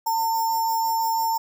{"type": "tone with sample-and-hold", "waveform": "sine", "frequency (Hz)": 903, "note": "A5", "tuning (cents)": 45, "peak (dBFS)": -20, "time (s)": [0.06, 1.38], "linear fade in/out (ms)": 10, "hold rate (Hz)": 6300, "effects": []}